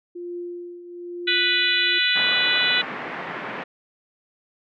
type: tone with tremolo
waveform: sine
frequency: 350 Hz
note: F4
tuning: 4 cents sharp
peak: -28 dBFS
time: 0.15-1.99 s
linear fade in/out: 10 ms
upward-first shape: triangle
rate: 1.1 Hz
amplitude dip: 70%
type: harmonic tone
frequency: 493.9 Hz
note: B4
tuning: in tune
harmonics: 3 / 4 / 5 / 6 / 7 / 8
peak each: -25 / -25 / -25 / -25 / -25 / -25 dBFS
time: 1.27-2.82 s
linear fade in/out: 10 ms
type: band-pass noise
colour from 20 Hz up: white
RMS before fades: -32 dBFS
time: 2.15-3.64 s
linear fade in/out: 10 ms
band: 150 to 2100 Hz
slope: 24 dB/octave
effects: none